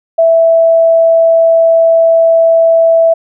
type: tone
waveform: sine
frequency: 659.3 Hz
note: E5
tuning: in tune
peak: -4 dBFS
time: 0.18-3.14 s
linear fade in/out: 10 ms
effects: none